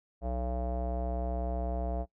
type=tone with low-pass filter; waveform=square; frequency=62 Hz; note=B1; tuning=7 cents sharp; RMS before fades=-33 dBFS; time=0.21-2.06 s; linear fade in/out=50 ms; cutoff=660 Hz; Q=6; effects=noise-tail reverb RT60 0.1 s tail -21 dB re dry